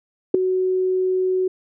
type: tone with ADSR envelope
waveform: sine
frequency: 371.8 Hz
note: F#4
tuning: 8 cents sharp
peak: -5 dBFS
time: 0.34-1.48 s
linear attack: 6 ms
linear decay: 3 ms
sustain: -12 dB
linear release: 6 ms
effects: none